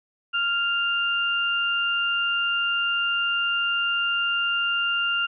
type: tone pair together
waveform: sine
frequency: 1397 / 2794 Hz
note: F6 / F7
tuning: 0 / 0 cents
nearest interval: octave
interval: 1200 cents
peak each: -24 dBFS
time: 0.33-5.27 s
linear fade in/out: 20 ms
effects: none